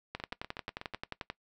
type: two click trains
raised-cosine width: 0.3 ms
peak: -24 / -20 dBFS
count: 7 / 14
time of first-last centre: 0.2-0.937 / 0.15-1.3 s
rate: 8.14 / 11.3 Hz
effects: noise-tail reverb RT60 0.1 s tail -20 dB re dry